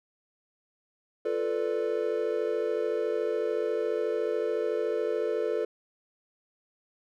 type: chord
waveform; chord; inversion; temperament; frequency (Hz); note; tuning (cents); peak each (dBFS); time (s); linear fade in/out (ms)
triangle; B half-diminished seventh; second; equal; 349.2 / 440 / 493.9 / 587.3; F4 / A4 / B4 / D5; 0 / 0 / 0 / 0; -33 / -27 / -30 / -33; 1.25-5.65; 5
effects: none